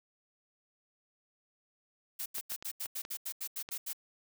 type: noise bursts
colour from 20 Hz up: blue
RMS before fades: -38 dBFS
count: 12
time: 2.19-3.932 s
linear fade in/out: 10 ms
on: 70 ms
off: 82 ms
type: clicks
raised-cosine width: 0.2 ms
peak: -26 dBFS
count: 6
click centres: 2.383 / 2.52 / 2.625 / 2.858 / 3.051 / 3.689 s
effects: none